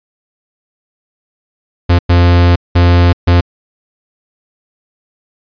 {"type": "tone bursts at uneven times", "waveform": "45% pulse", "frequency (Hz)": 87.31, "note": "F2", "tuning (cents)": 0, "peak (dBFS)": -5, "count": 4, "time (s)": [[1.89, 1.99], [2.09, 2.56], [2.75, 3.13], [3.27, 3.41]], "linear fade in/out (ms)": 10, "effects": ["resampled to 11025 Hz"]}